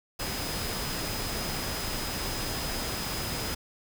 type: tone in noise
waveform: sine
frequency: 5030 Hz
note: D#8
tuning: 18 cents sharp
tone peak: -39 dBFS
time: 0.19-3.55 s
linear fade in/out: 10 ms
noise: pink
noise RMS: -33 dBFS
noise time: 0.19-3.55 s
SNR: -9 dB
effects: none